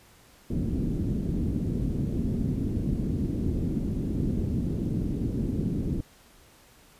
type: low-pass noise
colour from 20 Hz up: white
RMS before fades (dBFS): -28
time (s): 0.5-6.01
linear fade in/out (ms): 2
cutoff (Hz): 280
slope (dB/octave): 24
effects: pink hiss -56 dBFS RMS until 6.99 s + resampled to 32000 Hz